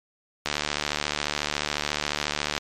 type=click train; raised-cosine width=0.2 ms; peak=-7 dBFS; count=158; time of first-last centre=0.46-2.579 s; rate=74.1 Hz; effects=MP3 64 kbps